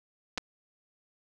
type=clicks; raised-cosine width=0.2 ms; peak=-15 dBFS; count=2; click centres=0.376 / 0.38 s; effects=none